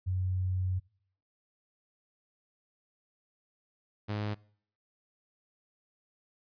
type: tone pair in turn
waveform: sine / sawtooth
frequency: 92.5 / 104.79 Hz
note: F#2 / G#2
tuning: 0 / +16 cents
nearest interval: major second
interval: 216 cents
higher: second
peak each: -28 dBFS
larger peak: neither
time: 0.06-0.8 / 4.08-4.35 s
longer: first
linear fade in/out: 20 ms
effects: noise-tail reverb RT60 0.6 s tail -24 dB re dry + resampled to 11025 Hz